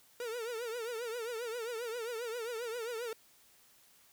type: tone with vibrato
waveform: 45% pulse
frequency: 466.2 Hz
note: A#4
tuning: in tune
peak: -37 dBFS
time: 0.2-3.13 s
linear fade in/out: 2 ms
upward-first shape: triangle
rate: 7.5 Hz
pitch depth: 130 cents each way
effects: white hiss -64 dBFS RMS until 4.12 s